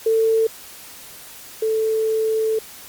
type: tone pair in turn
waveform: sine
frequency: 446.7 / 440.6 Hz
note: A4 / A4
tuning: +26 / +2 cents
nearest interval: unison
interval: 24 cents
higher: first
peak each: -14 / -17 dBFS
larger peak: first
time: 0.06-0.47 / 1.62-2.59 s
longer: second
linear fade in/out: 5 ms
effects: white hiss -40 dBFS RMS until 2.88 s + Opus 48 kbps